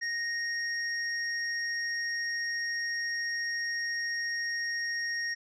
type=tone pair together; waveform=sine; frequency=1864.7 / 5580 Hz; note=A#6 / F8; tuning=0 / -2 cents; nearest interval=octave + perfect fifth; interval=1898 cents; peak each=-30 / -36 dBFS; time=0.01-5.35 s; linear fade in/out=20 ms; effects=tanh soft clip ceiling -24 dBFS